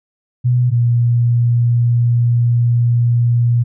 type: tone pair in turn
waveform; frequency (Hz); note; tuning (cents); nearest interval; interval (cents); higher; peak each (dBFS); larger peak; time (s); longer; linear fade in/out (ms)
sine; 123.47 / 119.33; B2 / A#2; 0 / +41; minor second; 59; first; -10; neither; 0.44-0.71 / 0.71-3.64; second; 20
effects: none